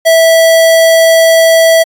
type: tone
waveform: square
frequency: 655 Hz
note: E5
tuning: 11 cents flat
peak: -4 dBFS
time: 0.05-1.84 s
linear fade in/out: 20 ms
effects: AAC 64 kbps